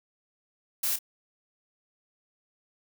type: noise with echo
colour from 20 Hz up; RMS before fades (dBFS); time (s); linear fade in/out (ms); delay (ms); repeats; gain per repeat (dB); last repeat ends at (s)
blue; -28; 0.83-0.96; 5; 29; 1; -11; 0.989
effects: none